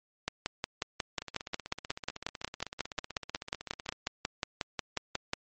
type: two click trains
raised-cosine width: 0.2 ms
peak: -22 / -13 dBFS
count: 44 / 29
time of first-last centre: 1.22-3.924 / 0.28-5.334 s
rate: 15.9 / 5.54 Hz
effects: MP3 32 kbps